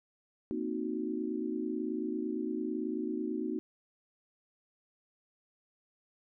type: chord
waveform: sine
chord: C half-diminished seventh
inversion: third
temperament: equal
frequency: 233.1 / 261.6 / 311.1 / 370 Hz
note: Bb3 / C4 / Eb4 / Gb4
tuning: 0 / 0 / 0 / 0 cents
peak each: -38 / -39 / -36 / -38 dBFS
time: 0.51-3.59 s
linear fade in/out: 0 ms
effects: none